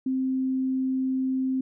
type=tone; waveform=sine; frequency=261.6 Hz; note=C4; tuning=in tune; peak=-23 dBFS; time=0.06-1.61 s; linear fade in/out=5 ms; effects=none